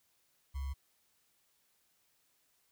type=tone with sample-and-hold; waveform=sine; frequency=68.2 Hz; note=C#2; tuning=28 cents flat; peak=-35 dBFS; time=0.54-0.74 s; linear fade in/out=20 ms; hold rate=1050 Hz; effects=white hiss -74 dBFS RMS until 2.71 s